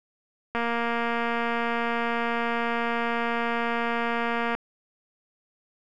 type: click train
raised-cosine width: 0.5 ms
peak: -13 dBFS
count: 937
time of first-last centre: 0.55-4.55 s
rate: 234 Hz
effects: none